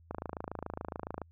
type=click train; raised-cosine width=1 ms; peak=-23 dBFS; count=31; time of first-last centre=0.11-1.217 s; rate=27.1 Hz; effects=added 83 Hz sine -57 dBFS peak until 1.31 s